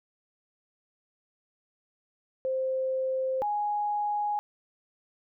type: tone pair in turn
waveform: sine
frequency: 523.3 / 830.7 Hz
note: C5 / G#5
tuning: 0 / 0 cents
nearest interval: minor sixth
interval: 800 cents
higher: second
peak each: -26 dBFS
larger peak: neither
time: 2.45-3.42 / 3.42-4.39 s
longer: neither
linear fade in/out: 0 ms
effects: none